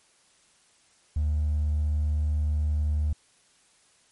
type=tone with hard clipping; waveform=triangle; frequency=75.2 Hz; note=D2; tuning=42 cents sharp; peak=-22 dBFS; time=1.16-3.13 s; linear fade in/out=5 ms; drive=2 dB; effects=white hiss -62 dBFS RMS until 4.11 s + MP3 48 kbps